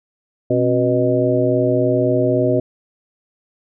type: harmonic tone with a mistuned harmonic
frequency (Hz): 123.47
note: B2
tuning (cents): 0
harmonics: 1 / 2 / 3 / 4 / 5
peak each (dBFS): -21 / -20 / -19 / -21 / -19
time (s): 0.5-2.6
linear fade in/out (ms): 5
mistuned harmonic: 2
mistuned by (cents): +140
effects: none